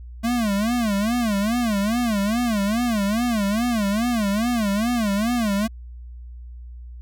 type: tone with vibrato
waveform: square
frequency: 220 Hz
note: A3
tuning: in tune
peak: -20 dBFS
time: 0.23-5.68 s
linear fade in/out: 20 ms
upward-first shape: sine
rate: 2.4 Hz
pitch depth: 190 cents each way
effects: added 60 Hz sine -35 dBFS peak until 7.01 s